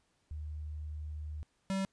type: tone pair in turn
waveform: sine / square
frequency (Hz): 76 / 192.84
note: D#2 / G3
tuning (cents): -40 / -28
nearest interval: octave + major third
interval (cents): 1612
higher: second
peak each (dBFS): -38 / -32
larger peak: second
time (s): 0.31-1.43 / 1.7-1.85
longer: first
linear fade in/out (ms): 0
effects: pink hiss -75 dBFS RMS until 1.92 s + resampled to 22050 Hz

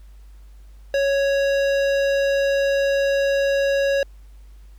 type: tone with hard clipping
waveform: sine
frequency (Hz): 554.4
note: C#5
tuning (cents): 0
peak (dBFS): -19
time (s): 0.94-4.03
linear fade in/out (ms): 2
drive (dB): 15
effects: added 50 Hz sine -41 dBFS peak until 4.78 s + pink hiss -61 dBFS RMS until 4.78 s

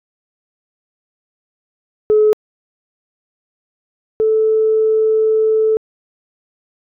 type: tone pair in turn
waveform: sine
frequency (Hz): 427.2 / 437.9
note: G#4 / A4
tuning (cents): +49 / -8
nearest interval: unison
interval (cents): 43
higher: second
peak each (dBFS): -7 / -10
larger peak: first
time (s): 2.1-2.33 / 4.2-5.77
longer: second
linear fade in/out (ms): 0
effects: tanh soft clip ceiling -4 dBFS

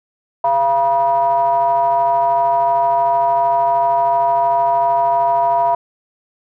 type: ring-modulated tone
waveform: triangle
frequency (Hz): 138.59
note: C#3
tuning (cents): 0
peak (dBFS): -7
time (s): 0.44-5.75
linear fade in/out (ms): 5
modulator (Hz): 825
effects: none

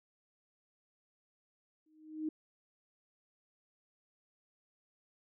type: tone with exponential growth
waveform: sine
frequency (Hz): 311.1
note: D#4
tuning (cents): 0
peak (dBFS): -31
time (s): 1.86-2.29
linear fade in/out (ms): 5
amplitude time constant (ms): 93
effects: none

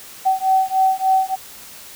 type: beating tone pair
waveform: sine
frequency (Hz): 760 / 763.4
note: F#5 / G5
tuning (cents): +46 / -46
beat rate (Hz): 3.4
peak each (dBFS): -17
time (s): 0.25-1.36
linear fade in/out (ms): 20
effects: white hiss -39 dBFS RMS until 1.95 s

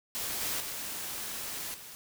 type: noise with level steps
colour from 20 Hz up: white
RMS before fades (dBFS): -35 / -33 / -38 / -47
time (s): 0.15-1.95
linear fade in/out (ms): 0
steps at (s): 0.41 / 0.6 / 1.74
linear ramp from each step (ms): 2
effects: none

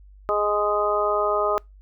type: harmonic tone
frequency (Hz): 207.7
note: G#3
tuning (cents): 0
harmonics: 2 / 3 / 4 / 5 / 6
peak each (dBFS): -25 / -24 / -30 / -30 / -24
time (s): 0.29-1.58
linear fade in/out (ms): 0
effects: noise-tail reverb RT60 0.2 s tail -26 dB re dry + added 49 Hz sine -45 dBFS peak until 1.81 s

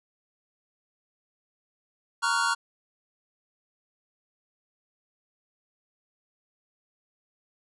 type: chord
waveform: square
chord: Gb major seventh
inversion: first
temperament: equal with one note detuned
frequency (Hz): 932.3 / 1117.1 / 1396.9 / 1480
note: Bb5 / Db6 / F6 / Gb6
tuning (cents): 0 / +13 / 0 / 0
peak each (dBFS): -30 / -30 / -28 / -31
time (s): 2.22-2.55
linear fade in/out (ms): 20
effects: resampled to 24000 Hz

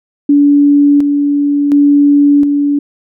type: tone with tremolo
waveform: sine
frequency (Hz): 287.2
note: D4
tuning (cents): -39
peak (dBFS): -4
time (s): 0.29-2.79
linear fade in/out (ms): 5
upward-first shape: square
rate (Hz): 0.7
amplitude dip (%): 40
effects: none

